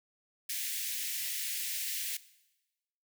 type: high-pass noise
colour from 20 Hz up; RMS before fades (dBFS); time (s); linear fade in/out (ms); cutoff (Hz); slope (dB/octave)
white; -36; 0.49-2.17; 5; 1800; 48
effects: noise-tail reverb RT60 1.0 s tail -18 dB re dry